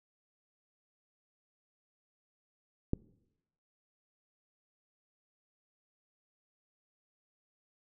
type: click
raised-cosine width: 3 ms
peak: -16 dBFS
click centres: 2.934 s
effects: noise-tail reverb RT60 0.9 s tail -23 dB re dry